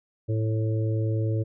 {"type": "harmonic tone", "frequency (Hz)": 110, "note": "A2", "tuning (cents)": 0, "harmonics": [1, 3, 4, 5], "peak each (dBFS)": [-23, -33, -35, -37], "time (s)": [0.28, 1.44], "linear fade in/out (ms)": 20, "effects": []}